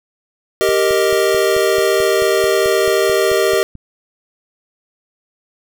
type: chord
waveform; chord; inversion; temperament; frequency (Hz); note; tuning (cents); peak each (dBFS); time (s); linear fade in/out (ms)
square; Eb major; first; equal; 392 / 466.2 / 622.3; G4 / Bb4 / Eb5; 0 / 0 / 0; -16 / -18 / -18; 0.61-3.63; 0
type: click train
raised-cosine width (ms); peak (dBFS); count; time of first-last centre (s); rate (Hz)
5; -21; 15; 0.69-3.753; 4.57
effects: none